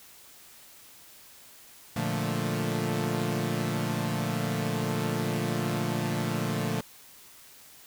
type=chord; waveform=sawtooth; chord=Bb major seventh; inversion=none; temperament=equal; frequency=116.54 / 146.83 / 174.61 / 220 Hz; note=Bb2 / D3 / F3 / A3; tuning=0 / 0 / 0 / 0 cents; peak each=-29 dBFS; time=1.96-6.81 s; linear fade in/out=5 ms; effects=white hiss -52 dBFS RMS until 7.86 s